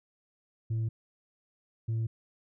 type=tone pair in turn; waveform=sine; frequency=112.2 / 112.92 Hz; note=A2 / A2; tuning=+34 / +45 cents; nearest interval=unison; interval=11 cents; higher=second; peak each=-25 / -25 dBFS; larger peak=neither; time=0.7-0.89 / 1.88-2.07 s; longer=neither; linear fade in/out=10 ms; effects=tanh soft clip ceiling -27 dBFS